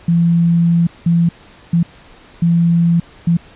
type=tone bursts at uneven times; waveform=sine; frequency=169.5 Hz; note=E3; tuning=49 cents sharp; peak=-9 dBFS; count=5; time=0.08-0.87 / 1.06-1.29 / 1.73-1.83 / 2.42-3 / 3.27-3.37 s; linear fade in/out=5 ms; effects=pink hiss -43 dBFS RMS until 3.55 s + resampled to 8000 Hz